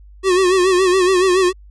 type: tone with vibrato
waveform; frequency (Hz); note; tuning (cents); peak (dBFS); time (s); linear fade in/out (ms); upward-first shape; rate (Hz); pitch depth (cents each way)
square; 370; F#4; 0; -12; 0.23-1.53; 50; sine; 7.1; 76
effects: added 50 Hz sine -39 dBFS peak until 1.7 s + resampled to 22050 Hz